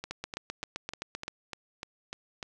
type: two click trains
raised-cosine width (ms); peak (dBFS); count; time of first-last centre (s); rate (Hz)
0.2; -18 / -20; 10 / 9; 0.11-1.28 / 0.04-2.428; 7.69 / 3.35
effects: none